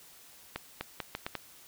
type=accelerating click train; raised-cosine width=0.3 ms; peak=-18 dBFS; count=6; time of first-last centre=0.56-1.353 s; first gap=250 ms; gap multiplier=0.77; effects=white hiss -55 dBFS RMS until 1.67 s